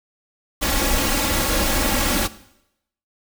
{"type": "noise with comb filter", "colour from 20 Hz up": "pink", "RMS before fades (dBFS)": -20, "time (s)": [0.61, 2.28], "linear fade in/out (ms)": 20, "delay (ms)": 3.6, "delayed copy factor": 0.75, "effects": ["noise-tail reverb RT60 0.8 s tail -17 dB re dry"]}